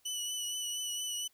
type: tone with vibrato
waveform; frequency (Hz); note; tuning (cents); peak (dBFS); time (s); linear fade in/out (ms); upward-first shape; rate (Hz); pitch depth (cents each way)
20% pulse; 2964; F#7; +2; -29; 0.05-1.28; 10; triangle; 4.3; 28
effects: white hiss -70 dBFS RMS until 1.33 s